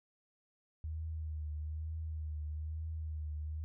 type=tone with vibrato; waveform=sine; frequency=77.78 Hz; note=D#2; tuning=in tune; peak=-37 dBFS; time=0.84-3.64 s; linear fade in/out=0 ms; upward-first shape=triangle; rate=1.1 Hz; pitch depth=54 cents each way; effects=none